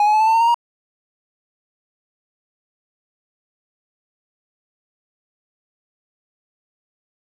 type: tone with pitch steps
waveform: triangle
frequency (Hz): 830.6 / 846.1 / 861.9 / 878 / 894.3 / 911 / 928 / 945.3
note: G#5 / G#5 / A5 / A5 / A5 / A#5 / A#5 / A#5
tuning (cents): 0 / +32 / -36 / -4 / +28 / -40 / -8 / +24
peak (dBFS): -10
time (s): 0-0.544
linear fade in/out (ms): 2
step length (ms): 68
effects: none